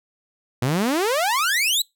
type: exponential sweep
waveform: sawtooth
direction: up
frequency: 116.5 to 4092 Hz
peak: -15 dBFS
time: 0.62-1.82 s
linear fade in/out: 5 ms
effects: noise-tail reverb RT60 0.2 s tail -25 dB re dry